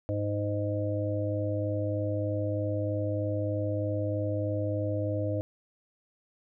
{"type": "harmonic tone", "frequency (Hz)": 103.2, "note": "G#2", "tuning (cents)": -10, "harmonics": [1, 3, 5, 6], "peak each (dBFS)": [-30, -34, -34, -35], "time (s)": [0.09, 5.41], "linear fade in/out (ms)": 0, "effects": []}